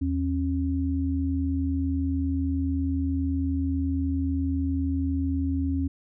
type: tone pair together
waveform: sine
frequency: 80.8 / 271.8 Hz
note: E2 / C#4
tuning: -34 / -34 cents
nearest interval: octave + major sixth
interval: 2100 cents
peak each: -26 dBFS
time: 0.01-5.88 s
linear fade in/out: 10 ms
effects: none